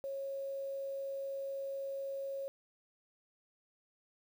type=tone with quantisation; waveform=sine; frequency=548 Hz; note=C#5; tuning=20 cents flat; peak=-37 dBFS; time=0.04-2.48 s; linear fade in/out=0 ms; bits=10; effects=none